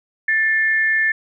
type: tone pair together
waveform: sine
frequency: 1768 / 2139 Hz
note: A6 / C7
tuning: +8 / +38 cents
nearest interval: minor third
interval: 330 cents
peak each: -15 / -23 dBFS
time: 0.28-1.12 s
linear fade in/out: 5 ms
effects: none